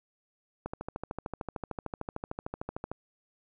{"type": "click train", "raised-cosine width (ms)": 1, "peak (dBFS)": -21, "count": 31, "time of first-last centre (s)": [0.66, 2.916], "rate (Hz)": 13.3, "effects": []}